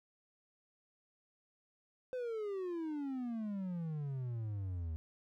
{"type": "exponential sweep", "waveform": "triangle", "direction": "down", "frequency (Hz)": [516, 77.78], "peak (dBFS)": -35, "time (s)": [2.13, 4.96], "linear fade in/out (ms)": 0, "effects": []}